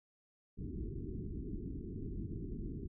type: low-pass noise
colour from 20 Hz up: pink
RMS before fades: -42 dBFS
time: 0.57-2.88 s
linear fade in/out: 20 ms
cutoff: 410 Hz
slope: 96 dB/octave
effects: none